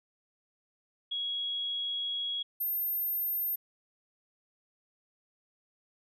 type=tone pair in turn; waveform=sine; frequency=3322 / 13185 Hz; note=G#7 / G#9; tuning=0 / -14 cents; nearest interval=2 octaves; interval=2386 cents; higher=second; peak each=-31 / -29 dBFS; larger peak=second; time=1.11-2.43 / 2.6-3.56 s; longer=first; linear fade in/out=10 ms; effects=none